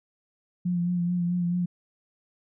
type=tone with vibrato; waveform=sine; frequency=175.7 Hz; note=F3; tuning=11 cents sharp; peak=-23 dBFS; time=0.65-1.66 s; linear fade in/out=10 ms; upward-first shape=sine; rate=4.6 Hz; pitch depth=30 cents each way; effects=none